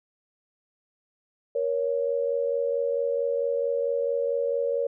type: tone pair together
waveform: sine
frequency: 473.2 / 557.7 Hz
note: A#4 / C#5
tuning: +26 / +10 cents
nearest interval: minor third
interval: 284 cents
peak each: -26 dBFS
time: 1.55-4.87 s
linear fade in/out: 5 ms
effects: none